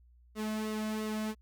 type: tone with flanger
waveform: sawtooth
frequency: 215.9 Hz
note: A3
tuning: 33 cents flat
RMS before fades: -35 dBFS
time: 0.35-1.35 s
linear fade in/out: 50 ms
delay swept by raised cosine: 1.2 to 2.2 ms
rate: 2.9 Hz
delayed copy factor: -0.65
effects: added 60 Hz sine -58 dBFS peak until 1.41 s